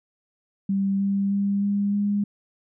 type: tone with pitch steps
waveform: sine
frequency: 196 / 197.93 / 199.89 / 201.9 / 203.9 Hz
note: G3 / G3 / G3 / G#3 / G#3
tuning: 0 / +17 / +34 / -49 / -32 cents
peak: -20 dBFS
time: 0.69-2.24 s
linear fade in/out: 5 ms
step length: 310 ms
effects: none